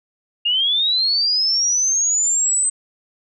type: linear sweep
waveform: sine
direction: up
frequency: 2794 to 8220 Hz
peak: -15 dBFS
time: 0.45-2.7 s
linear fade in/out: 10 ms
effects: none